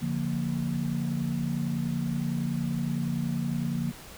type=chord; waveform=sine; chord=Bb major; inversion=first; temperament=equal with one note detuned; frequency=143.89 / 174.61 / 233.1 Hz; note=D3 / F3 / Bb3; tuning=-35 / 0 / 0 cents; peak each=-31 dBFS; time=0.01-3.92 s; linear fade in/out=20 ms; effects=pink hiss -46 dBFS RMS until 4.17 s